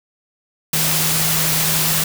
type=tone in noise; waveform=sine; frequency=158.7 Hz; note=D#3; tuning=35 cents sharp; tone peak=-24 dBFS; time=0.73-2.04 s; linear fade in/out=5 ms; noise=white; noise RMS=-18 dBFS; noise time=0.73-2.04 s; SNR=-9 dB; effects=none